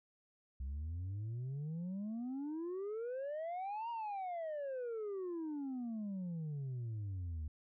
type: exponential two-way sweep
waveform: sine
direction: up then down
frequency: 64 to 950 to 74.8 Hz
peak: -36 dBFS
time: 0.6-7.48 s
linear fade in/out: 5 ms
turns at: 3.9 s
effects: tanh soft clip ceiling -38 dBFS